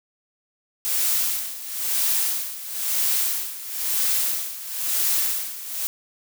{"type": "noise with tremolo", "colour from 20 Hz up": "blue", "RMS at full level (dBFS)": -21, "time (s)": [0.85, 5.87], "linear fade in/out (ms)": 0, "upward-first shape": "sine", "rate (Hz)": 1, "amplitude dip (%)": 80, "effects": []}